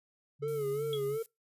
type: tone with pitch glide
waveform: sine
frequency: 142.4 to 140.93 Hz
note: C#3 to C#3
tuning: +47 to +29 cents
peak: -39 dBFS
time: 0.39-1.19 s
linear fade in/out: 50 ms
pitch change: -18 cents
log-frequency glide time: 0.72-0.93 s
type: tone with vibrato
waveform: triangle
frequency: 430 Hz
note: A4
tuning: 40 cents flat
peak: -29 dBFS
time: 0.42-1.23 s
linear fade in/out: 10 ms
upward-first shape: sine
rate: 2.8 Hz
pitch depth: 93 cents each way
type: noise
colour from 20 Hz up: violet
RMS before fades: -49 dBFS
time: 0.48-1.26 s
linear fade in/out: 0 ms
type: tone with exponential decay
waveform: triangle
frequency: 3322 Hz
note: G#7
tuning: in tune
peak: -32 dBFS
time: 0.93-1.05 s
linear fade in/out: 1 ms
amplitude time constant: 26 ms
effects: noise-tail reverb RT60 0.2 s tail -23 dB re dry + resampled to 32000 Hz